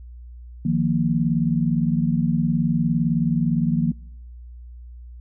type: chord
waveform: sine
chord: Eb suspended second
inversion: none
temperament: just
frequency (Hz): 155.56 / 175.01 / 233.3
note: Eb3 / F3 / Bb3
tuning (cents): 0 / +4 / +2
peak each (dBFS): -22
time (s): 0.65-3.92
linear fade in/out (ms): 5
effects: noise-tail reverb RT60 0.8 s tail -26 dB re dry + added 60 Hz sine -37 dBFS peak until 5.2 s